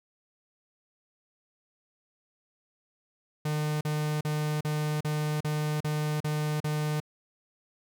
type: tone bursts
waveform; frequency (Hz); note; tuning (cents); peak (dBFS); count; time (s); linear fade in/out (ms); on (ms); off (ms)
45% pulse; 151.4; D#3; -47; -27; 9; 3.45-7.002; 5; 360; 39
effects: none